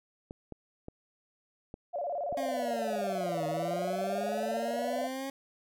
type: clicks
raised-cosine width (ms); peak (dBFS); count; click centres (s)
2; -28; 5; 0.309 / 0.523 / 0.884 / 1.741 / 2.326
type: tone with vibrato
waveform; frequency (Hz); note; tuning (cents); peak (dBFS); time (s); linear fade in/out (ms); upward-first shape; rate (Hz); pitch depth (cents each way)
sine; 634; D#5; +32; -31; 1.93-5.08; 20; square; 18; 170
type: linear two-way sweep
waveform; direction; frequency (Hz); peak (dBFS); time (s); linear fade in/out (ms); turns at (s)
20% pulse; down then up; 273.3 to 155.56 to 273.3; -30; 2.37-5.3; 2; 3.46
effects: none